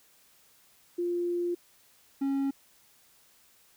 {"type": "tone pair in turn", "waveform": ["sine", "triangle"], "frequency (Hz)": [349.2, 274.4], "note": ["F4", "C#4"], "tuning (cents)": [0, -17], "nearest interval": "major third", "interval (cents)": 417, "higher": "first", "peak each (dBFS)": [-27, -24], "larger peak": "second", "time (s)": [[0.98, 1.55], [2.21, 2.51]], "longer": "first", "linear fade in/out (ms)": 10, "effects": ["white hiss -62 dBFS RMS until 3.76 s"]}